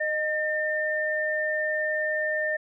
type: tone pair together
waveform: sine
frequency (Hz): 616 / 1804.8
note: D#5 / A6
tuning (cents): -17 / +44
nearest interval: octave + perfect fifth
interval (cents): 1861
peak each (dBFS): -28 / -26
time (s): 0-2.57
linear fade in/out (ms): 10
effects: none